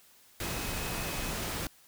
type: tone in noise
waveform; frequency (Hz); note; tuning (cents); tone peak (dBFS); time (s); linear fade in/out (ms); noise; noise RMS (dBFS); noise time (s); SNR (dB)
sine; 2543; D#7; +37; -45; 0.43-1.31; 2; pink; -35; 0.4-1.67; -13
effects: white hiss -60 dBFS RMS until 1.87 s